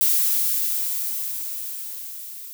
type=noise with level ramp; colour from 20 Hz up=violet; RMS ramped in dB=-18 to -38 dBFS; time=0.01-2.53 s; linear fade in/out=0 ms; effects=none